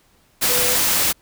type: tone in noise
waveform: sine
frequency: 493.9 Hz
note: B4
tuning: in tune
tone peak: -25 dBFS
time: 0.48-0.76 s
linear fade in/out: 20 ms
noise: white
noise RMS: -18 dBFS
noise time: 0.41-1.13 s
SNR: -10 dB
effects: pink hiss -58 dBFS RMS until 1.21 s